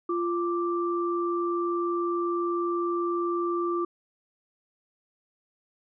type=tone pair together; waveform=sine; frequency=346.6 / 1174.7 Hz; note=F4 / D6; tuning=-13 / 0 cents; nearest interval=octave + major sixth; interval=2113 cents; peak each=-26 / -30 dBFS; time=0.09-3.85 s; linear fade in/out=5 ms; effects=none